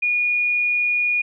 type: tone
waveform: sine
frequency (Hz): 2444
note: D#7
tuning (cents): -32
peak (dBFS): -17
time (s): 0.02-1.22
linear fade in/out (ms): 10
effects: none